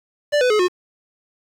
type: tone with pitch steps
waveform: square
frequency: 587.3 / 499.6 / 425 / 361.5 Hz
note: D5 / B4 / G#4 / F#4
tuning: 0 / +20 / +40 / -40 cents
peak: -15 dBFS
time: 0.32-0.684 s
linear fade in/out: 20 ms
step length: 91 ms
effects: low-pass 6000 Hz 12 dB/octave + 7-bit